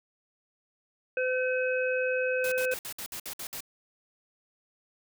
harmonic tone, 510 Hz, C5, 44 cents flat, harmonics 1 / 3 / 5, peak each -27 / -32 / -34 dBFS, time 1.17-2.74 s, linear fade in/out 2 ms
white noise bursts, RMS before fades -38 dBFS, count 9, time 2.44-3.606 s, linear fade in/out 2 ms, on 78 ms, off 58 ms
effects none

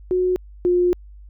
sine tone pair in turn, 365.5 / 355.9 Hz, F#4 / F4, -21 / +33 cents, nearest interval unison, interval 46 cents, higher first, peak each -16 / -14 dBFS, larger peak second, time 0.11-0.36 / 0.65-0.93 s, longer second, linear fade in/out 0 ms, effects added 50 Hz sine -39 dBFS peak until 1.29 s

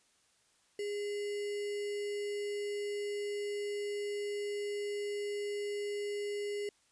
sine tone with sample-and-hold, 410 Hz, G#4, 22 cents flat, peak -34 dBFS, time 0.79-6.69 s, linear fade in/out 2 ms, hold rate 2450 Hz, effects white hiss -70 dBFS RMS until 6.91 s + resampled to 22050 Hz

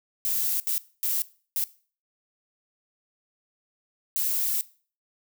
violet noise bursts at uneven times, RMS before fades -26 dBFS, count 5, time 0.25-0.6 / 0.67-0.78 / 1.03-1.22 / 1.56-1.64 / 4.16-4.61 s, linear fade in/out 0 ms, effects noise-tail reverb RT60 0.4 s tail -19 dB re dry

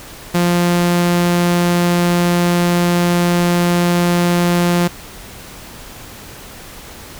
sawtooth tone, 174.61 Hz, F3, in tune, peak -8 dBFS, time 0.34-4.88 s, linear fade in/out 10 ms, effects pink hiss -35 dBFS RMS until 7.19 s

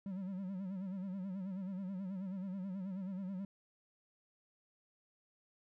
triangle tone with vibrato, 190 Hz, F#3, 46 cents sharp, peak -37 dBFS, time 0.06-3.45 s, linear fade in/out 2 ms, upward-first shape sine, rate 9.3 Hz, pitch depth 90 cents each way, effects none

